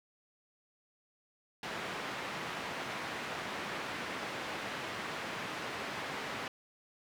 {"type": "band-pass noise", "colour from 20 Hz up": "white", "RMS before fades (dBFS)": -40, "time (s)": [1.63, 6.48], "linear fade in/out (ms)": 2, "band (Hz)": [120, 2100], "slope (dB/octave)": 12, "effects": []}